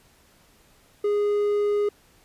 triangle tone, 412.7 Hz, G#4, 11 cents flat, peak -18 dBFS, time 1.04-1.89 s, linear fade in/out 5 ms, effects pink hiss -58 dBFS RMS until 2.24 s + resampled to 32000 Hz

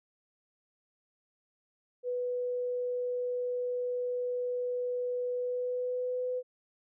sine tone with pitch glide, 493.9 to 502.2 Hz, B4 to B4, 0 to +29 cents, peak -30 dBFS, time 2.03-6.43 s, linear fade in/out 50 ms, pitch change +29 cents, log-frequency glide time 5.33-6.32 s, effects none

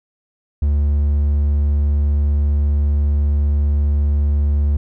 triangle tone, 72.6 Hz, D2, 19 cents flat, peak -11 dBFS, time 0.62-4.77 s, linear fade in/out 5 ms, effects none

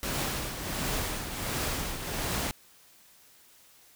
pink noise with tremolo, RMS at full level -30 dBFS, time 0.03-2.51 s, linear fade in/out 0 ms, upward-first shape triangle, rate 1.4 Hz, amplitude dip 60%, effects white hiss -58 dBFS RMS until 3.95 s

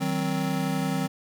square chord, C diminished, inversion first, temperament just, 156.98 / 188.37 / 261.6 Hz, Eb3 / Gb3 / C4, +16 / +31 / 0 cents, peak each -30 dBFS, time 0-1.08 s, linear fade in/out 20 ms, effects none

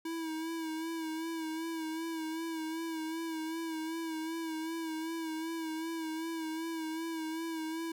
square tone with vibrato, 323.4 Hz, E4, 33 cents flat, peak -36 dBFS, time 0.05-7.92 s, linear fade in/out 5 ms, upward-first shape sine, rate 2.6 Hz, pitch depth 41 cents each way, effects none

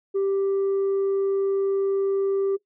sine tone, 392 Hz, G4, in tune, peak -18 dBFS, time 0.14-2.57 s, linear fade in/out 20 ms, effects noise-tail reverb RT60 0.1 s tail -19 dB re dry + tanh soft clip ceiling -19 dBFS

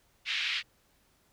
pink band-pass noise, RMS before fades -32 dBFS, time 0.25-0.63 s, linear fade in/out 50 ms, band 2100 to 3700 Hz, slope 24 dB/octave, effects pink hiss -68 dBFS RMS until 1.32 s

